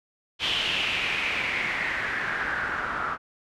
white noise with low-pass filter sweep, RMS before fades -28 dBFS, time 0.39-3.18 s, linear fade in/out 50 ms, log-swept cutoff 3200 to 1300 Hz, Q 4.7, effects none

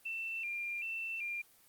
sine tone with vibrato, 2532 Hz, D#7, 30 cents sharp, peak -36 dBFS, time 0.05-1.42 s, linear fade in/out 10 ms, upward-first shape square, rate 1.3 Hz, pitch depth 97 cents each way, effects white hiss -64 dBFS RMS until 1.68 s + Opus 24 kbps

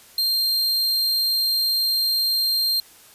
45% pulse tone, 4186 Hz, C8, in tune, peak -18 dBFS, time 0.18-2.8 s, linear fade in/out 2 ms, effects white hiss -49 dBFS RMS until 3.14 s + resampled to 32000 Hz

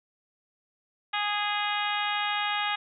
harmonic tone, 413.6 Hz, G#4, 7 cents flat, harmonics 2 / 3 / 4 / 5 / 6 / 7 / 8 / 9, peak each -31 / -33 / -34 / -35 / -36 / -36 / -37 / -38 dBFS, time 1.13-2.76 s, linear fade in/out 10 ms, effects none

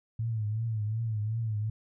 sine tone with vibrato, 110 Hz, A2, in tune, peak -28 dBFS, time 0.19-1.7 s, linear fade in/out 5 ms, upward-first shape triangle, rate 2.7 Hz, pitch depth 100 cents each way, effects none

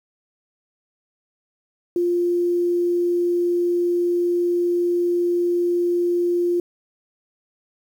sine tone, 349.8 Hz, F4, 3 cents sharp, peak -17 dBFS, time 1.96-6.6 s, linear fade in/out 2 ms, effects 8-bit

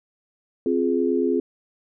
sine chord, F minor, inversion second, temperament just, 261.9 / 349.2 / 419.1 Hz, C4 / F4 / Ab4, +2 / 0 / +16 cents, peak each -23 dBFS, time 0.66-1.4 s, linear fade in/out 2 ms, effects none

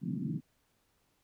pink band-pass noise, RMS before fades -35 dBFS, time 0.01-0.41 s, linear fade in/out 50 ms, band 140 to 280 Hz, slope 48 dB/octave, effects pink hiss -74 dBFS RMS until 1.23 s

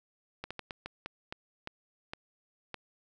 slowing click train, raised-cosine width 0.3 ms, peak -22 dBFS, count 10, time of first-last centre 0.44-2.743 s, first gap 66 ms, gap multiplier 1.32, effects none

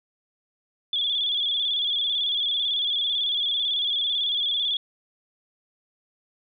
sine tone with vibrato, 3398 Hz, G#7, 39 cents sharp, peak -22 dBFS, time 0.93-4.77 s, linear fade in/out 2 ms, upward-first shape square, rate 18 Hz, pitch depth 50 cents each way, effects none

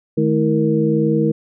sine tone cluster, 153 / 214.3 / 324.6 / 465.8 Hz, D#3 / A3 / E4 / A#4, -29 / -45 / -27 / -1 cents, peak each -19 dBFS, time 0.17-1.32 s, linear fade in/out 10 ms, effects none

